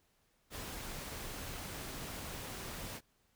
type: noise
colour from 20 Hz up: pink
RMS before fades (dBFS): -44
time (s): 0.5-3.01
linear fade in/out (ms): 50
effects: pink hiss -74 dBFS RMS until 3.35 s